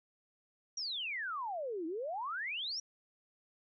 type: exponential two-way sweep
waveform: sine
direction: down then up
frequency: 5820 to 310 to 5820 Hz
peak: -36 dBFS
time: 0.77-2.8 s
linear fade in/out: 5 ms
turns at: 1.86 s
effects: none